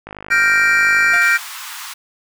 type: click train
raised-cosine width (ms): 0.5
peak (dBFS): -16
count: 57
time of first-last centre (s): 0.07-1.162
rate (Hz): 51.3
type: chord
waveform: triangle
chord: G minor seventh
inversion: third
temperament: equal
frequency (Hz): 1396.9 / 1568 / 1864.7 / 2349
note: F6 / G6 / Bb6 / D7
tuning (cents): 0 / 0 / 0 / 0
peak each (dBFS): -15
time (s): 0.3-1.38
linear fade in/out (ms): 20
type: tone with exponential decay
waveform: sawtooth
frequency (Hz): 698.5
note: F5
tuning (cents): 0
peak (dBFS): -20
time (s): 1.13-1.52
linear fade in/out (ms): 5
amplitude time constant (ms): 84
type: high-pass noise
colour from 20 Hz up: pink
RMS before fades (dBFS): -31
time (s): 1.21-1.94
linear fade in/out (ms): 10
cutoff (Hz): 920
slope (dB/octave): 48
effects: none